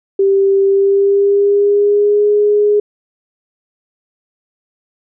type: tone with pitch glide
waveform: sine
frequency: 392 to 415.3 Hz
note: G4 to G#4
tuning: 0 to 0 cents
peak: -8 dBFS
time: 0.19-2.8 s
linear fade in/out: 5 ms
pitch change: +100 cents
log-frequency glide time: 0.65-2.26 s
effects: none